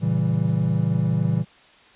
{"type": "chord", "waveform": "triangle", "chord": "A# diminished seventh", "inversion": "none", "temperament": "equal with one note detuned", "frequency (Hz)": [114.67, 138.59, 164.81, 196], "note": ["A#2", "C#3", "E3", "G3"], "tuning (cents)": [-28, 0, 0, 0], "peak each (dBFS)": [-22, -23, -20, -26], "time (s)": [0, 1.45], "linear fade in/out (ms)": 50, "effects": ["white hiss -52 dBFS RMS until 1.95 s", "resampled to 8000 Hz"]}